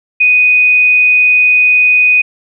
sine tone, 2489 Hz, D#7, in tune, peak -5 dBFS, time 0.2-2.22 s, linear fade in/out 10 ms, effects none

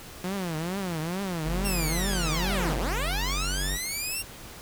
sawtooth tone with vibrato, 175.9 Hz, F3, 13 cents sharp, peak -25 dBFS, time 0.24-2.74 s, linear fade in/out 2 ms, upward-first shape triangle, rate 2.3 Hz, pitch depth 250 cents each way
square tone, 47.64 Hz, G1, 49 cents flat, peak -29 dBFS, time 1.43-3.79 s, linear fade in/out 50 ms
10% pulse linear two-way sweep, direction down then up, 2798 to 98 to 2798 Hz, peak -21 dBFS, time 1.64-4.23 s, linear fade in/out 20 ms, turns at 2.77 s
effects pink hiss -44 dBFS RMS until 4.61 s

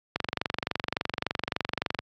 click train, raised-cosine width 0.3 ms, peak -10 dBFS, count 44, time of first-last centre 0.16-1.99 s, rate 23.5 Hz, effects high-pass 80 Hz 12 dB/octave + AAC 64 kbps

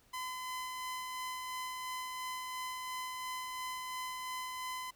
sawtooth tone with tremolo, 1018 Hz, C6, 48 cents flat, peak -34 dBFS, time 0.13-4.91 s, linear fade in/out 10 ms, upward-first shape sine, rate 2.9 Hz, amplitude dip 25%, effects pink hiss -67 dBFS RMS until 4.95 s

